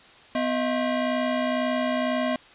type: ring-modulated tone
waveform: 35% pulse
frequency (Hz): 440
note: A4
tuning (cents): 0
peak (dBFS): -18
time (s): 0.35-2.36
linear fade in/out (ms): 2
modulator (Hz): 189
effects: white hiss -50 dBFS RMS until 2.54 s + resampled to 8000 Hz